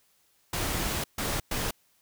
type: noise bursts at uneven times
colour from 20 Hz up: pink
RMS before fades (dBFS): -30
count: 3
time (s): 0.53-1.04 / 1.18-1.4 / 1.51-1.71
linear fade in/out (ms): 5
effects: white hiss -67 dBFS RMS until 2.01 s